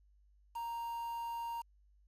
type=tone with quantisation; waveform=triangle; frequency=932.3 Hz; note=A#5; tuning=in tune; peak=-36 dBFS; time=0.55-1.62 s; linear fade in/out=10 ms; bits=9; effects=added 50 Hz sine -64 dBFS peak until 2.07 s + resampled to 32000 Hz